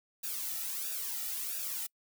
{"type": "noise with flanger", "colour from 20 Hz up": "blue", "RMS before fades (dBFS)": -37, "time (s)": [0.23, 1.87], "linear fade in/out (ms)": 10, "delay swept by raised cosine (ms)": [0.94, 1.91], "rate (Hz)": 1.5, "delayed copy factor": -0.85, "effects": ["noise-tail reverb RT60 0.1 s tail -26 dB re dry"]}